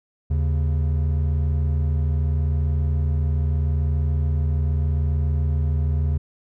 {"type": "tone pair together", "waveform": "triangle", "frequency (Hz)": [77.78, 138.59], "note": ["D#2", "C#3"], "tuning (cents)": [0, 0], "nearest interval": "minor seventh", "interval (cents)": 1000, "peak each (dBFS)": [-17, -24], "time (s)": [0.3, 6.18], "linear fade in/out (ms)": 10, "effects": []}